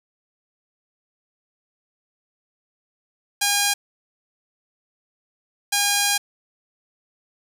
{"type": "tone bursts at uneven times", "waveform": "5% pulse", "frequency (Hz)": 812, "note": "G#5", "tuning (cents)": -39, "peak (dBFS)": -6, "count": 2, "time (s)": [[3.41, 3.74], [5.72, 6.18]], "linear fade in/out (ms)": 10, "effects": ["8-bit"]}